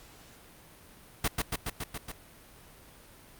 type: noise with echo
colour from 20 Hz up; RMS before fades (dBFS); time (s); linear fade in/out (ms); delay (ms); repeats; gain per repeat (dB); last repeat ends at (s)
pink; -27; 1.24-1.28; 5; 140; 6; -2; 2.12
effects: pink hiss -54 dBFS RMS until 3.39 s + Opus 48 kbps